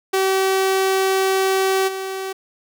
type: tone with level steps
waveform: sawtooth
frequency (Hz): 382.8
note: G4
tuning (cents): -41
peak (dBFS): -12 / -21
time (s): 0.13-2.33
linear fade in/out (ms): 10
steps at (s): 1.87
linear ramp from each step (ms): 20
effects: none